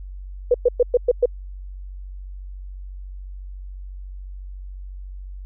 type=tone bursts; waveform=sine; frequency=489.1 Hz; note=B4; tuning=17 cents flat; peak=-11 dBFS; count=6; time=0.51-1.258 s; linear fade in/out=5 ms; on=33 ms; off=110 ms; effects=added 47 Hz sine -32 dBFS peak until 5.45 s